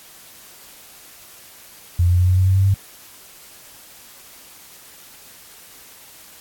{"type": "tone with pitch steps", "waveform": "sine", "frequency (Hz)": [87.31, 88.73, 90.18, 91.65, 93.15, 94.66, 96.21, 97.78], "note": ["F2", "F2", "F#2", "F#2", "F#2", "F#2", "G2", "G2"], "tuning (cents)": [0, 28, -44, -16, 12, 40, -32, -4], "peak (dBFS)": -12, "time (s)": [1.99, 2.742], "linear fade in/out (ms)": 5, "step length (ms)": 94, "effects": ["white hiss -44 dBFS RMS until 6.4 s", "AAC 64 kbps"]}